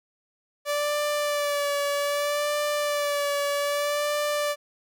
sawtooth tone with vibrato, 581 Hz, D5, 19 cents flat, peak -20 dBFS, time 0.65-4.56 s, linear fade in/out 50 ms, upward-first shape sine, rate 0.63 Hz, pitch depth 29 cents each way, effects none

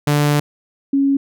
sawtooth / sine tone pair in turn, 146.83 / 276.3 Hz, D3 / C#4, 0 / -6 cents, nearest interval major seventh, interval 1094 cents, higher second, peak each -9 / -12 dBFS, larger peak first, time 0.07-0.4 / 0.93-1.17 s, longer first, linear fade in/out 5 ms, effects none

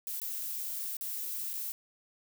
violet noise with dropouts, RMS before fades -37 dBFS, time 0.07-1.72 s, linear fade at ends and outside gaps 0 ms, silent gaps 0.2-0.217 / 0.968-1.01 / 1.255-1.258 / 1.532-1.537 s, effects none

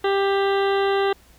harmonic tone, 394.5 Hz, G4, 11 cents sharp, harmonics 1 / 2 / 3 / 4 / 5 / 7 / 8 / 9 / 10, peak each -19 / -25 / -29 / -31 / -33 / -36 / -37 / -38 / -39 dBFS, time 0.04-1.13 s, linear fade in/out 5 ms, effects added 60 Hz sine -54 dBFS peak until 1.38 s + pink hiss -54 dBFS RMS until 1.38 s

